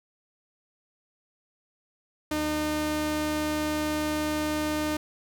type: tone pair together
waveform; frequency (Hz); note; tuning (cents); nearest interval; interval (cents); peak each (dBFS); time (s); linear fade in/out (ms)
sawtooth; 76.1 / 304.4; D#2 / D#4; -38 / -38; 2 octaves; 2400; -34 / -22; 2.31-4.97; 5
effects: none